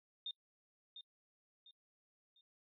sine tone with echo, 3645 Hz, A#7, 40 cents flat, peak -40 dBFS, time 0.26-0.31 s, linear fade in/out 2 ms, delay 700 ms, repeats 3, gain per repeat -9 dB, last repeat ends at 2.41 s, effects noise-tail reverb RT60 0.1 s tail -23 dB re dry

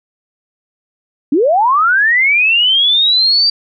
sine linear sweep, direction up, 256.4 to 4700 Hz, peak -8 dBFS, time 1.32-3.5 s, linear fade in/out 5 ms, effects none

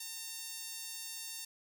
sawtooth tone with high-pass filter, 909 Hz, A#5, 44 cents flat, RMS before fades -44 dBFS, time 0-1.45 s, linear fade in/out 5 ms, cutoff 5300 Hz, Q 0.81, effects 11-bit

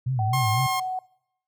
sine tone with vibrato, 118.2 Hz, A#2, 24 cents sharp, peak -22 dBFS, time 0.06-0.67 s, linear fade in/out 10 ms, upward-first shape sine, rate 4 Hz, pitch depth 200 cents each way
sine tone with pitch glide, 761 to 744 Hz, F#5 to F#5, +48 to +9 cents, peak -26 dBFS, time 0.19-0.99 s, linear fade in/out 2 ms, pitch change -39 cents, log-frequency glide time 0.65-0.82 s
sawtooth tone, 1069 Hz, C6, 37 cents sharp, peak -21 dBFS, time 0.33-0.8 s, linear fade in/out 5 ms
effects noise-tail reverb RT60 0.8 s tail -25 dB re dry

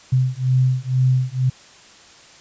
sine beating tone pair, 127.7 / 129.8 Hz, C3 / C3, -42 / -13 cents, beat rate 2.1 Hz, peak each -18 dBFS, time 0.12-1.5 s, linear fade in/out 10 ms, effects white hiss -46 dBFS RMS until 2.4 s + resampled to 16000 Hz

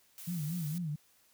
blue noise, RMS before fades -47 dBFS, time 0.18-0.78 s, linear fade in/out 0 ms
sine tone with vibrato, 162.1 Hz, E3, 29 cents flat, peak -33 dBFS, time 0.27-0.96 s, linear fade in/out 10 ms, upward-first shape sine, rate 4.3 Hz, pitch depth 170 cents each way
effects white hiss -67 dBFS RMS until 1.33 s

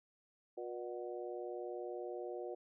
harmonic tone with a mistuned harmonic, 120 Hz, B2, 49 cents flat, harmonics 3 / 4 / 5 / 6, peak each -44 / -46 / -48 / -50 dBFS, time 0.57-2.55 s, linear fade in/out 10 ms, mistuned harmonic 6, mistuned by +47 cents, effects none

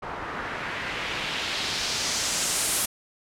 white noise with low-pass filter sweep, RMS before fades -29 dBFS, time 0.02-2.86 s, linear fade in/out 10 ms, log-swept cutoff 1100 to 11000 Hz, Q 1.5, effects none

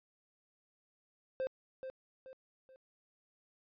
triangle tone with echo, 523.3 Hz, C5, in tune, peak -31 dBFS, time 1.4-1.47 s, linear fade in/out 0 ms, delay 430 ms, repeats 3, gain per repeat -8 dB, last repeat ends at 2.76 s, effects resampled to 11025 Hz

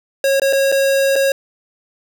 square tone with dropouts, 546 Hz, C#5, 26 cents flat, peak -13 dBFS, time 0.24-1.32 s, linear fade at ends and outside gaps 2 ms, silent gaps 0.398-0.418 / 0.527-0.531 / 0.718-0.723 / 1.157-1.161 s, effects none

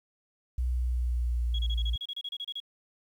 sine tone with pitch glide, 62 to 58.18 Hz, B1 to A#1, +7 to -3 cents, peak -25 dBFS, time 0.58-1.96 s, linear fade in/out 5 ms, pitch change -110 cents, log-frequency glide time 0.7-1.81 s
sine tone bursts, 3322 Hz, G#7, in tune, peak -33 dBFS, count 14, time 1.54-2.602 s, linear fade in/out 5 ms, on 48 ms, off 30 ms
effects tanh soft clip ceiling -20 dBFS + 10-bit

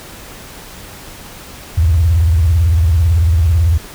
sine tone with vibrato, 82.5 Hz, E2, 2 cents sharp, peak -8 dBFS, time 1.77-3.78 s, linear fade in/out 10 ms, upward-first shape sine, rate 18 Hz, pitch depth 200 cents each way, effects pink hiss -34 dBFS RMS until 3.94 s

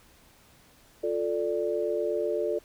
sine chord, D minor, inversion first, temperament just, 352.4 / 440.5 / 587.3 Hz, F4 / A4 / D5, +16 / +2 / 0 cents, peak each -31 / -29 / -30 dBFS, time 1.03-2.59 s, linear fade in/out 10 ms, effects pink hiss -58 dBFS RMS until 2.64 s

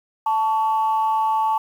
sine tone pair together, 879 / 1126.2 Hz, A5 / C#6, -2 / +27 cents, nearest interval major third, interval 429 cents, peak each -17 / -24 dBFS, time 0.26-1.58 s, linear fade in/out 5 ms, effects tanh soft clip ceiling -11 dBFS + 8-bit

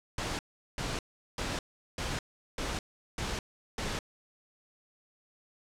pink noise bursts, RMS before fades -34 dBFS, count 7, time 0.18-3.99 s, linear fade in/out 2 ms, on 210 ms, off 390 ms, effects low-pass 7000 Hz 12 dB/octave

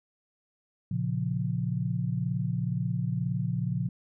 sine chord, Bb minor, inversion none, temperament equal with one note detuned, 116.54 / 138.59 / 175.52 Hz, Bb2 / Db3 / F3, 0 / 0 / +9 cents, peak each -31 dBFS, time 0.91-3.89 s, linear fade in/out 5 ms, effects none

